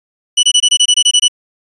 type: tone bursts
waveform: sawtooth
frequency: 2960 Hz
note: F#7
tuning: in tune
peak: -3 dBFS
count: 11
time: 0.37-1.282 s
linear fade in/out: 10 ms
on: 62 ms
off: 23 ms
effects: resampled to 24000 Hz

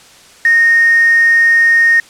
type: tone with quantisation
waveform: sine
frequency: 1850 Hz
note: A#6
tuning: 14 cents flat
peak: -6 dBFS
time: 0.45-2 s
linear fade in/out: 2 ms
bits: 4
effects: white hiss -41 dBFS RMS until 2.09 s + low-pass 8000 Hz 12 dB/octave

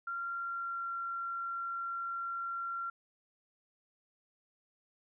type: tone with pitch glide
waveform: sine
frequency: 1381 to 1371.5 Hz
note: F6 to F6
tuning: -20 to -32 cents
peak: -35 dBFS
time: 0.07-2.9 s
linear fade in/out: 5 ms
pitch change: -12 cents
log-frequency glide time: 0.32-0.93 s
effects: none

